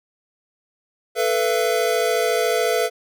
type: chord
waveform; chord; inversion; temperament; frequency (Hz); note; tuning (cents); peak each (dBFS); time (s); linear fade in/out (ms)
square; A suspended second; none; equal with one note detuned; 440 / 493.9 / 675.1; A4 / B4 / E5; 0 / 0 / +41; -23; 1.15-2.9; 50
effects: none